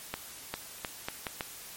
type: accelerating click train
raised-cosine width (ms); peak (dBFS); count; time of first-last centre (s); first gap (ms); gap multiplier
0.3; -16; 6; 0.14-1.408; 400; 0.77
effects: white hiss -46 dBFS RMS until 1.76 s + MP3 64 kbps